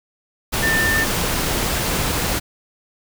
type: tone in noise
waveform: sine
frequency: 1792 Hz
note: A6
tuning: 31 cents sharp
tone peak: -17 dBFS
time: 0.62-1.05 s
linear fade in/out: 20 ms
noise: pink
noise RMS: -21 dBFS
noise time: 0.52-2.4 s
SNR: +1 dB
effects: none